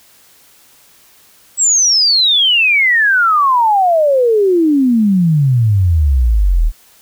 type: exponential sweep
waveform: sine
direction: down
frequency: 7902 to 36.71 Hz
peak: -8 dBFS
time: 1.57-6.72 s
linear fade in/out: 50 ms
effects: white hiss -47 dBFS RMS until 7.01 s